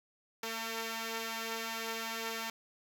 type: tone pair together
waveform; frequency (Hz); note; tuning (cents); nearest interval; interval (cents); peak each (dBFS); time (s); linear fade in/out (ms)
5% pulse; 225.5 / 453.7; A3 / A#4; +43 / -47; octave; 1210; -28; 0.43-2.5; 2
effects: none